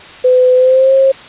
sine tone with pitch glide, 506 to 536.1 Hz, B4 to C5, +42 to +42 cents, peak -5 dBFS, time 0.24-1.12 s, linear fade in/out 10 ms, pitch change +100 cents, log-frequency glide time 0.56-0.93 s, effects white hiss -33 dBFS RMS until 1.28 s + resampled to 8000 Hz

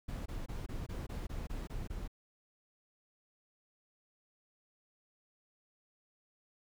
brown noise bursts, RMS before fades -40 dBFS, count 10, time 0.08-2.078 s, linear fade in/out 10 ms, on 180 ms, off 22 ms, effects none

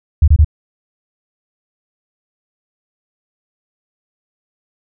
sine tone bursts, 76.2 Hz, D#2, 36 cents flat, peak -4 dBFS, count 3, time 0.22-0.446 s, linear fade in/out 5 ms, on 58 ms, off 26 ms, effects none

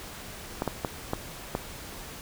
clicks, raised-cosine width 1 ms, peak -13 dBFS, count 5, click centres 0.621 / 0.677 / 0.848 / 1.134 / 1.551 s, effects pink hiss -42 dBFS RMS until 2.21 s

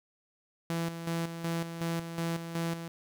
sawtooth tone with tremolo, 167 Hz, E3, 23 cents sharp, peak -26 dBFS, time 0.7-2.88 s, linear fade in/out 0 ms, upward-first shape square, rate 2.7 Hz, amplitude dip 60%, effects none

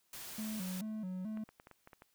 white noise, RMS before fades -47 dBFS, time 0.13-0.81 s, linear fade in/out 2 ms
triangle tone with vibrato, 200 Hz, G3, 35 cents sharp, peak -36 dBFS, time 0.38-1.44 s, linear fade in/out 5 ms, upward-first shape square, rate 2.3 Hz, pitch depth 140 cents each way
clicks, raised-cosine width 0.5 ms, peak -38 dBFS, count 8, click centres 1.373 / 1.49 / 1.599 / 1.671 / 1.713 / 1.874 / 1.932 / 2.021 s
effects white hiss -75 dBFS RMS until 2.14 s

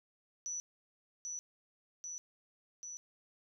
sine tone with echo, 5930 Hz, F#8, 3 cents sharp, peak -37 dBFS, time 0.46-0.6 s, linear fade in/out 0 ms, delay 790 ms, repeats 3, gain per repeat -2 dB, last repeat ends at 2.97 s, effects none

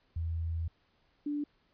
sine tone pair in turn, 82.41 / 292.5 Hz, E2 / D4, 0 / -7 cents, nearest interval octave + minor seventh, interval 2193 cents, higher second, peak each -31 / -31 dBFS, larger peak neither, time 0.16-0.68 / 1.26-1.44 s, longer first, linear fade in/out 5 ms, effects pink hiss -71 dBFS RMS until 1.73 s + resampled to 11025 Hz

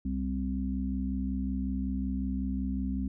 harmonic tone, 65.41 Hz, C2, in tune, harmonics 1 / 3 / 4, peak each -33 / -33 / -34 dBFS, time 0.05-3.08 s, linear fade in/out 5 ms, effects none

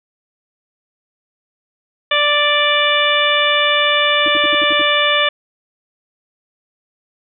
harmonic tone, 587.3 Hz, D5, in tune, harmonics 1 / 2 / 3 / 4 / 5 / 6, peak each -19 / -19 / -19 / -19 / -19 / -19 dBFS, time 2.11-5.29 s, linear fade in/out 5 ms
sine tone bursts, 313.4 Hz, D#4, 13 cents sharp, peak -22 dBFS, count 7, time 4.26-4.815 s, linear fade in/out 0 ms, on 21 ms, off 68 ms
effects none

